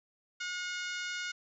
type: harmonic tone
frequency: 721 Hz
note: F#5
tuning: 45 cents flat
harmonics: 2 / 3 / 4 / 5 / 6 / 7 / 8 / 9 / 10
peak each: -38 / -42 / -44 / -46 / -48 / -49 / -50 / -51 / -52 dBFS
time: 0.4-1.32 s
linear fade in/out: 10 ms
effects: none